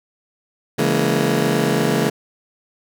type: chord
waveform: 20% pulse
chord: A# half-diminished seventh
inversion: first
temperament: just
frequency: 139.85 / 167.82 / 209.8 / 233.1 Hz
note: C#3 / E3 / G#3 / A#3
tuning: +16 / +31 / +18 / 0 cents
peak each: -17 dBFS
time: 0.78-2.1 s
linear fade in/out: 10 ms
effects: none